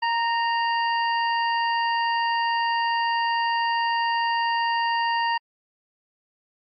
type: harmonic tone with a mistuned harmonic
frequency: 932.3 Hz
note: A#5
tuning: in tune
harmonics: 1 / 2 / 3 / 5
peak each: -22 / -28 / -32 / -36 dBFS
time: 0.02-5.38 s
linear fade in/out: 10 ms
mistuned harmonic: 2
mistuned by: -18 cents
effects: AAC 64 kbps